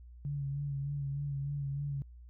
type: tone with vibrato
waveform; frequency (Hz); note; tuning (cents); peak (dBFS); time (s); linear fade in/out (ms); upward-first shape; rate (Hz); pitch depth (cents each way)
sine; 140.9; C#3; +29; -33; 0.25-2.02; 0; sine; 3.3; 37
effects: added 60 Hz sine -49 dBFS peak until 2.29 s